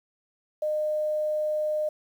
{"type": "tone", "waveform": "sine", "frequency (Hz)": 610, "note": "D#5", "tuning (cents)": -34, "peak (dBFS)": -24, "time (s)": [0.62, 1.89], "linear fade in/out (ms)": 5, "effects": ["9-bit"]}